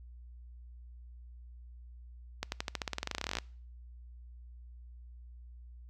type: accelerating click train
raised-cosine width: 0.2 ms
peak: -16 dBFS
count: 23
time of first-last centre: 2.43-3.386 s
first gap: 91 ms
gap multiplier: 0.92
effects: noise-tail reverb RT60 0.5 s tail -25 dB re dry + added 60 Hz sine -48 dBFS peak until 5.89 s